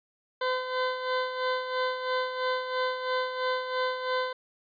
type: tone with tremolo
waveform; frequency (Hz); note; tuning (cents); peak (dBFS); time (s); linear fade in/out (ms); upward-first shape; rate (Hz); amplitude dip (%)
20% pulse; 510; C5; -44; -20; 0.41-4.33; 5; sine; 3; 60
effects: resampled to 11025 Hz